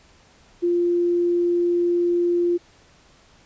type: tone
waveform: sine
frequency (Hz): 348.2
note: F4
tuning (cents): -5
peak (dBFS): -17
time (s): 0.62-2.58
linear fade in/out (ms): 20
effects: pink hiss -54 dBFS RMS until 3.45 s + resampled to 16000 Hz